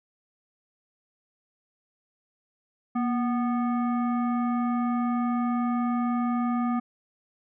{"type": "tone with frequency modulation", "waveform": "sine", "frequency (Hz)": 238.3, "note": "A#3", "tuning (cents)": 38, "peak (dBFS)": -23, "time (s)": [2.95, 6.8], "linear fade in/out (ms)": 10, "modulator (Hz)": 984, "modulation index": 0.66, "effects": []}